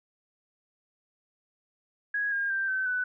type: tone with pitch steps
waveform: sine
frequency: 1659 / 1616.4 / 1575 / 1534.5 / 1495.2 Hz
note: G#6 / G#6 / G6 / G6 / F#6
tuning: -2 / -47 / +8 / -37 / +18 cents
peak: -26 dBFS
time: 2.14-3.04 s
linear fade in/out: 5 ms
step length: 180 ms
effects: none